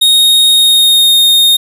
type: tone with pitch glide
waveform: 45% pulse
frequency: 3729 to 3697 Hz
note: A#7 to A#7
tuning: 0 to -15 cents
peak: -4 dBFS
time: 0.01-1.57 s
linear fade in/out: 10 ms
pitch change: -15 cents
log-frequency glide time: 0.51-1.17 s
effects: none